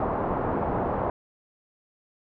white low-pass noise, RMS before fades -27 dBFS, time 0-1.1 s, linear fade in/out 2 ms, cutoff 980 Hz, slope 24 dB/octave, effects none

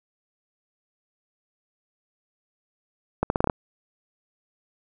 accelerating click train, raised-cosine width 1 ms, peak -7 dBFS, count 7, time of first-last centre 3.23-3.498 s, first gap 71 ms, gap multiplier 0.81, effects none

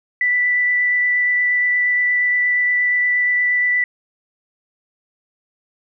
sine tone with vibrato, 1975.5 Hz, B6, in tune, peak -14 dBFS, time 0.21-3.84 s, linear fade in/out 2 ms, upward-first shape triangle, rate 8.5 Hz, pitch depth 9 cents each way, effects none

